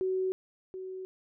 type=tone with echo; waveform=sine; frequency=375 Hz; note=F#4; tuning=23 cents sharp; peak=-27 dBFS; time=0.01-0.32 s; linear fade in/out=0 ms; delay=730 ms; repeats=1; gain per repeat=-10 dB; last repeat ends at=1.05 s; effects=none